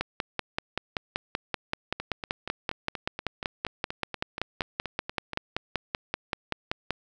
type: two click trains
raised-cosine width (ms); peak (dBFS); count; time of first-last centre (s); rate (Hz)
0.3; -17 / -11; 15 / 37; 2-5.333 / 0.01-6.907; 4.2 / 5.22
effects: none